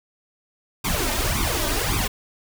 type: noise with flanger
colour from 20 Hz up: pink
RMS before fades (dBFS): -23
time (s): 0.84-2.08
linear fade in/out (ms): 10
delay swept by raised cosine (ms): 0.83 to 3.33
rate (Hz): 1.8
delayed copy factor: +0.9
effects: none